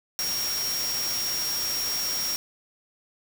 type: tone in noise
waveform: sine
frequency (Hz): 5588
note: F8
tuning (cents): 0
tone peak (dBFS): -27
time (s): 0.19-2.36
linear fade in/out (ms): 0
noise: white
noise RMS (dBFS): -32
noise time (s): 0.19-2.36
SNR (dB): +2
effects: none